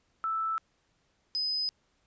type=tone pair in turn; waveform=sine; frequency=1318.5 / 5027 Hz; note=E6 / D#8; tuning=0 / +17 cents; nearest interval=octave + major seventh; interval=2317 cents; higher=second; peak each=-28 dBFS; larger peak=neither; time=0.24-0.58 / 1.35-1.69 s; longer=neither; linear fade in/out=0 ms; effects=pink hiss -72 dBFS RMS until 2.06 s + resampled to 16000 Hz